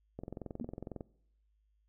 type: click train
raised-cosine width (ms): 2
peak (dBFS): -28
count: 19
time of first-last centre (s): 0.19-1.008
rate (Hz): 22
type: tone with exponential decay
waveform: sine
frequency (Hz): 233.1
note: A#3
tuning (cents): 0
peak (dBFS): -32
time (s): 0.61-0.7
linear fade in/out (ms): 2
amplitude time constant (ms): 19
effects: noise-tail reverb RT60 0.7 s tail -22 dB re dry + added 52 Hz sine -70 dBFS peak until 1.88 s